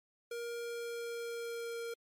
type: tone with pitch glide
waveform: square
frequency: 470.8 to 465.4 Hz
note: A#4 to A#4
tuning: +17 to -3 cents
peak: -39 dBFS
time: 0.31-1.94 s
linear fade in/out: 5 ms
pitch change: -20 cents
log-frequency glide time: 0.6-1.82 s
effects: MP3 64 kbps